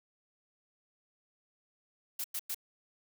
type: noise bursts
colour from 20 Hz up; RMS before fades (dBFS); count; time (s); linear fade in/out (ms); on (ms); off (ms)
blue; -36; 3; 2.19-2.546; 5; 52; 100
effects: none